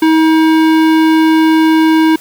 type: tone with hard clipping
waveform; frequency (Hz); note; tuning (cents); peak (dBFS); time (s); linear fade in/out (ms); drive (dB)
sine; 318.6; D#4; +41; -8; 0.02-2.16; 5; 17
effects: white hiss -37 dBFS RMS until 2.2 s